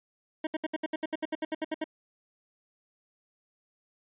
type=tone bursts; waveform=25% pulse; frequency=314.2 Hz; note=D#4; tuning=17 cents sharp; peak=-25 dBFS; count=15; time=0.44-1.842 s; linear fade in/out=5 ms; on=30 ms; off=68 ms; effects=resampled to 8000 Hz

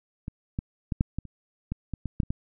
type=clicks; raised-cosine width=5 ms; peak=-21 / -16 / -15 / -9 / -17 / -30 / -17 / -19 / -18 / -9 / -25 / -16 dBFS; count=12; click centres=0.281 / 0.589 / 0.922 / 1.009 / 1.186 / 1.253 / 1.72 / 1.937 / 2.057 / 2.202 / 2.233 / 2.305 s; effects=none

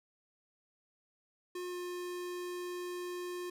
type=tone with pitch glide; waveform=square; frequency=358.8 to 356.3 Hz; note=F4 to F4; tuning=+47 to +35 cents; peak=-39 dBFS; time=1.55-3.5 s; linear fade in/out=5 ms; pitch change=-12 cents; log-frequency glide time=1.7-1.75 s; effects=none

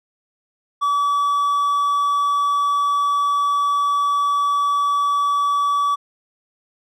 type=tone; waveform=triangle; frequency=1146 Hz; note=D6; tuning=43 cents flat; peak=-14 dBFS; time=0.81-5.96 s; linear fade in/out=20 ms; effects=none

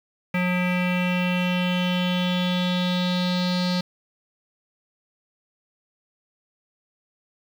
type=tone with low-pass filter sweep; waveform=square; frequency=180 Hz; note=F#3; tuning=47 cents flat; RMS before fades=-23 dBFS; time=0.34-3.81 s; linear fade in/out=5 ms; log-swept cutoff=2300 to 4400 Hz; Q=5.4; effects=8-bit

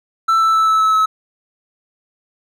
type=tone with pitch steps; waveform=triangle; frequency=1330 / 1322.3 / 1314.7 / 1307.2 / 1299.6 / 1292.1 Hz; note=E6 / E6 / E6 / E6 / E6 / E6; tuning=+15 / +5 / -5 / -15 / -25 / -35 cents; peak=-9 dBFS; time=0.28-1.06 s; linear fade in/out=10 ms; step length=130 ms; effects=none

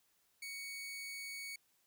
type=tone; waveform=sawtooth; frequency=2232 Hz; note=C#7; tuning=11 cents sharp; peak=-40 dBFS; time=0.42-1.56 s; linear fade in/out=5 ms; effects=white hiss -75 dBFS RMS until 1.86 s

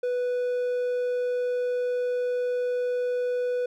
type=tone with hard clipping; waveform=triangle; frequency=493.9 Hz; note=B4; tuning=in tune; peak=-25 dBFS; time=0.03-3.66 s; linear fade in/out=5 ms; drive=6 dB; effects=none

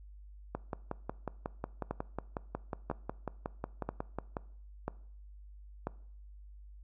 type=two click trains; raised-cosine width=1 ms; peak=-20 / -21 dBFS; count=5 / 22; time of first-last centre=1.91-5.87 / 0.55-4.368 s; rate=1.01 / 5.5 Hz; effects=noise-tail reverb RT60 0.6 s tail -21 dB re dry + added 50 Hz sine -49 dBFS peak until 6.83 s

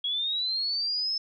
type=linear sweep; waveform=sine; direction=up; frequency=3300 to 5274 Hz; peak=-26 dBFS; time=0.04-1.18 s; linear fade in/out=5 ms; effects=none

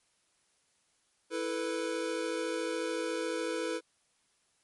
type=chord; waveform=square; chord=E suspended fourth; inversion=none; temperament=equal; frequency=329.6 / 440 / 493.9 Hz; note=E4 / A4 / B4; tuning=0 / 0 / 0 cents; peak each=-37 / -38 / -36 dBFS; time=1.3-3.81 s; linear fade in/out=50 ms; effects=white hiss -72 dBFS RMS until 4.63 s + MP3 48 kbps

